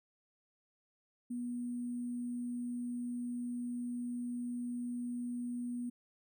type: tone with sample-and-hold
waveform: sine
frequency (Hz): 242.8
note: B3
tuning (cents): -29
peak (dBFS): -36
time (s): 1.3-5.9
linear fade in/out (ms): 10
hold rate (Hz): 8820
effects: none